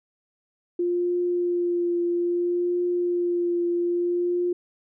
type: tone with vibrato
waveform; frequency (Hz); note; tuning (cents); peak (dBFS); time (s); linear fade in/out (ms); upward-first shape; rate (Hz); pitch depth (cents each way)
sine; 350; F4; +4; -21; 0.79-4.53; 5; triangle; 0.61; 19
effects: none